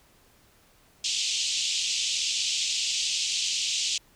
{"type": "band-pass noise", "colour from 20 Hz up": "pink", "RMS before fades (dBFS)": -28, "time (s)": [1.04, 3.98], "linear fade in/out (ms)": 5, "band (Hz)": [2700, 7600], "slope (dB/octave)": 48, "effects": ["pink hiss -60 dBFS RMS until 4.15 s"]}